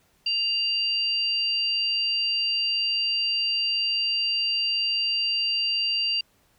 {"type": "tone pair together", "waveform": "sine", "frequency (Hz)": [2794, 4699], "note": ["F7", "D8"], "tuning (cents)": [0, 0], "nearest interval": "major sixth", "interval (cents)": 900, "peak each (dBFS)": -25, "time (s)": [0.26, 6.21], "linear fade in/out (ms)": 5, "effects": ["pink hiss -64 dBFS RMS until 6.58 s"]}